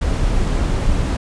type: noise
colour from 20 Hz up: brown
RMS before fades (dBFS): -17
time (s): 0.01-1.17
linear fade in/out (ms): 10
effects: resampled to 22050 Hz

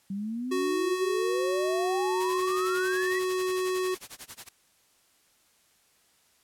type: exponential sweep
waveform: sine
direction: up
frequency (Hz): 191.1 to 1955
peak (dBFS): -30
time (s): 0.1-3.19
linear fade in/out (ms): 5
type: tone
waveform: square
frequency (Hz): 370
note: F#4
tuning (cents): 0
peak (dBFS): -27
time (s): 0.51-3.95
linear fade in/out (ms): 10
type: noise with tremolo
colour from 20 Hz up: white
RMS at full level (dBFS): -40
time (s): 2.2-4.49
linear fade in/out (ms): 5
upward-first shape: sine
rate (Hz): 11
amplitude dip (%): 100
effects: white hiss -65 dBFS RMS until 6.43 s + low-pass 12000 Hz 12 dB/octave

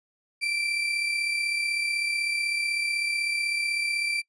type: tone pair together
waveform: 35% pulse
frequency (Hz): 2313 / 2349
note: D7 / D7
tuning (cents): -27 / 0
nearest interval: unison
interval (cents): 27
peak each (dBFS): -33 / -24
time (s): 0.41-4.22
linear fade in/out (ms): 20
effects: noise-tail reverb RT60 0.1 s tail -24 dB re dry + resampled to 22050 Hz

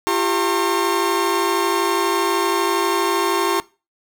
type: tone cluster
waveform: 40% pulse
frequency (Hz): 342.5 / 395.1 / 911 / 1079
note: F4 / G4 / A#5 / C#6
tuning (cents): -34 / +14 / -40 / -47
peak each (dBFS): -22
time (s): 0.07-3.6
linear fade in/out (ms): 0
effects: noise-tail reverb RT60 0.3 s tail -20 dB re dry

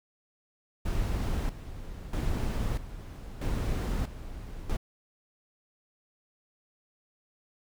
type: noise with tremolo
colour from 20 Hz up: brown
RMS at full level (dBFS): -29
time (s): 0.85-4.77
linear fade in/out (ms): 10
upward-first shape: square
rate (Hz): 0.78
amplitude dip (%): 75
effects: none

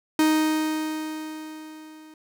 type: tone with level ramp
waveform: 45% pulse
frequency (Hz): 311.4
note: D#4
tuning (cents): +2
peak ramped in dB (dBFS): -16 to -45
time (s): 0.19-2.14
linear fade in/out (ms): 2
effects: none

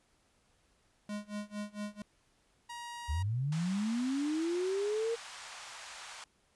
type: tone with tremolo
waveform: square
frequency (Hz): 207.7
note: G#3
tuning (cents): 0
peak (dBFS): -36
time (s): 1.09-2.02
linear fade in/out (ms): 2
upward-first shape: sine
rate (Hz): 4.4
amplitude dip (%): 95
type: tone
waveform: sawtooth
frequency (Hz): 949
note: A#5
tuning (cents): +31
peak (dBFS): -38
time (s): 2.69-3.23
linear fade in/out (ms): 10
type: linear sweep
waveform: sine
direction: up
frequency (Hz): 67 to 469.1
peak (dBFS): -30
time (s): 3.08-5.16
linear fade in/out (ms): 20
type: band-pass noise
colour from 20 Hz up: pink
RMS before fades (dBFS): -48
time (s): 3.52-6.24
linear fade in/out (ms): 2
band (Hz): 770 to 8700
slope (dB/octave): 24
effects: pink hiss -71 dBFS RMS until 6.55 s + resampled to 24000 Hz

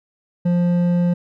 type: tone with hard clipping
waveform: triangle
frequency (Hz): 175.2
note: F3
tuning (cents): +6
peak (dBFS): -16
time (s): 0.45-1.14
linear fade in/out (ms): 10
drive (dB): 10
effects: none

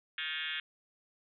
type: tone with frequency modulation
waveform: sine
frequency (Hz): 2504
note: D#7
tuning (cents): +10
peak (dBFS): -34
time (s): 0.18-0.6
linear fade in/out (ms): 2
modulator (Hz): 155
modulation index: 6.6
effects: none

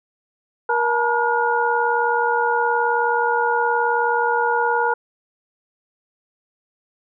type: tone cluster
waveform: sine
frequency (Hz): 474 / 872 / 951 / 1433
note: A#4 / A5 / A#5 / F6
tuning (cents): +29 / -16 / +34 / +44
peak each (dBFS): -22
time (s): 0.69-4.94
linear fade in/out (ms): 5
effects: none

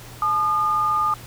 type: tone pair together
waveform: sine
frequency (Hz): 860.5 / 1217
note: A5 / D#6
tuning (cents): -39 / -39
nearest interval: tritone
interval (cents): 600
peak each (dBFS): -27 / -18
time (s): 0.22-1.14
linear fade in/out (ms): 2
effects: added 118 Hz sine -42 dBFS peak until 1.26 s + pink hiss -42 dBFS RMS until 1.26 s

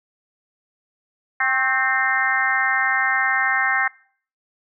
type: harmonic tone with a mistuned harmonic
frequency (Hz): 261.6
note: C4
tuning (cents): 0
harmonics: 3 / 4 / 5 / 6 / 7 / 8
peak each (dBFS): -26 / -27 / -27 / -23 / -21 / -25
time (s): 1.4-3.88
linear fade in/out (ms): 5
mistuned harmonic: 4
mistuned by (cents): +54
effects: noise-tail reverb RT60 0.5 s tail -22 dB re dry

